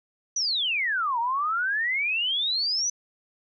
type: exponential two-way sweep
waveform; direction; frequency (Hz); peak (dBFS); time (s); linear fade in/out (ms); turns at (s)
sine; down then up; 6080 to 909 to 6080; -23; 0.36-2.9; 5; 1.19
effects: none